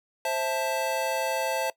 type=chord; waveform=square; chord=A minor; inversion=first; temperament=just; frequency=528 / 660 / 880 Hz; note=C5 / E5 / A5; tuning=+16 / +2 / 0 cents; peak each=-31 dBFS; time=0.25-1.7 s; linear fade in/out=2 ms; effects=noise-tail reverb RT60 0.1 s tail -20 dB re dry